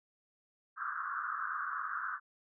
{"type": "band-pass noise", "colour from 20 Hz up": "pink", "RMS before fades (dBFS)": -38, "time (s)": [0.76, 2.2], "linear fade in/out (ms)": 50, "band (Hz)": [1100, 1600], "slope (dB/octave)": 96, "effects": []}